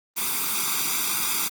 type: noise with comb filter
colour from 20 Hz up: white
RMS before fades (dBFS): -25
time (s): 0.16-1.49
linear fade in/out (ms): 20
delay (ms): 0.84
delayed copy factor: +1
effects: high-pass 200 Hz 12 dB/octave + Opus 24 kbps